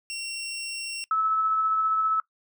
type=tone; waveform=20% pulse; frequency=2734 Hz; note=F7; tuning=37 cents flat; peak=-27 dBFS; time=0.1-1.04 s; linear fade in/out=0 ms
type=tone with tremolo; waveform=sine; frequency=1302 Hz; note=E6; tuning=22 cents flat; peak=-20 dBFS; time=1.11-2.2 s; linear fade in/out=2 ms; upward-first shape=sine; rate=15 Hz; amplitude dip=25%
effects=noise-tail reverb RT60 0.1 s tail -20 dB re dry